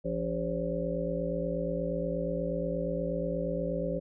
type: harmonic tone with a mistuned harmonic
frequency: 56.7 Hz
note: A#1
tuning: 47 cents flat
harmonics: 1 / 3 / 5 / 7 / 9 / 10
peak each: -40 / -34 / -39 / -39 / -34 / -36 dBFS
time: 0.04-4 s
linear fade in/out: 20 ms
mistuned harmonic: 9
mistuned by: +28 cents
effects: none